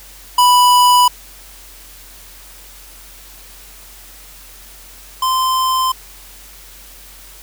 square tone pair in turn, 987.8 / 1036.5 Hz, B5 / C6, 0 / -17 cents, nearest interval minor second, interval 83 cents, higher second, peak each -8 / -14 dBFS, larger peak first, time 0.38-1.08 / 5.22-5.92 s, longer neither, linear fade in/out 5 ms, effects added 45 Hz sine -42 dBFS peak until 7.42 s + white hiss -40 dBFS RMS until 7.42 s

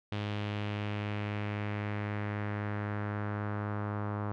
sawtooth tone with low-pass filter sweep, 103.83 Hz, G#2, in tune, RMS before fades -35 dBFS, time 0.12-4.32 s, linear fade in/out 0 ms, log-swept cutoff 3300 to 1200 Hz, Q 2.1, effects none

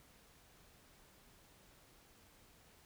silence, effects pink hiss -65 dBFS RMS until 2.85 s

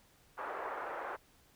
white band-pass noise, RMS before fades -41 dBFS, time 0.37-1.17 s, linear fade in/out 20 ms, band 410 to 1400 Hz, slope 24 dB/octave, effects pink hiss -66 dBFS RMS until 1.55 s

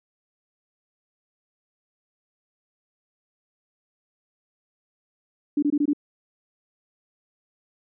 sine tone bursts, 291.9 Hz, D4, 10 cents flat, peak -18 dBFS, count 5, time 5.57-5.933 s, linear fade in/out 5 ms, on 55 ms, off 22 ms, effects none

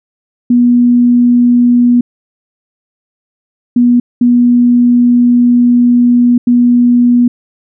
sine tone bursts at uneven times, 242.6 Hz, B3, 31 cents flat, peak -4 dBFS, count 4, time 0.5-2.01 / 3.76-4 / 4.21-6.38 / 6.47-7.28 s, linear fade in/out 5 ms, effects none

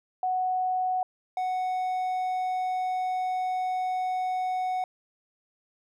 sine / triangle tone pair in turn, 740 / 740 Hz, F#5 / F#5, 0 / 0 cents, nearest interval unison, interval 0 cents, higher neither, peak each -24 dBFS, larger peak neither, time 0.23-1.03 / 1.37-4.84 s, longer second, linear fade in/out 2 ms, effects none

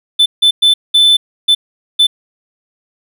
triangle tone bursts at uneven times, 3520 Hz, A7, in tune, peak -4 dBFS, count 6, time 0.19-0.26 / 0.42-0.51 / 0.62-0.74 / 0.94-1.17 / 1.48-1.55 / 1.99-2.07 s, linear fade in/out 10 ms, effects none

